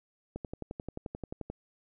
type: click train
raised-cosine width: 2 ms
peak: -24 dBFS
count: 14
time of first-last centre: 0.36-1.5 s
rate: 11.4 Hz
effects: none